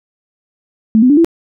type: tone with pitch steps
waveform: sine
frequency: 220 / 252.7 / 290.3 / 333.5 Hz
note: A3 / B3 / D4 / E4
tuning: 0 / +40 / -20 / +20 cents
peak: -5 dBFS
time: 0.95-1.246 s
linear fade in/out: 0 ms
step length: 74 ms
effects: none